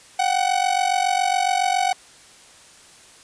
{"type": "ring-modulated tone", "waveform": "45% pulse", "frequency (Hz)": 749, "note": "F#5", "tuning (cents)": 21, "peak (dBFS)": -15, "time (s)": [0.19, 1.93], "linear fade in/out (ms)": 0, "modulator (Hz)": 23.6, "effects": ["white hiss -48 dBFS RMS until 3.23 s", "resampled to 22050 Hz"]}